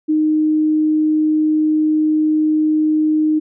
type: tone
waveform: sine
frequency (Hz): 308.8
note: D#4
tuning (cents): -13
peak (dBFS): -12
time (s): 0.08-3.4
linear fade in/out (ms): 20
effects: none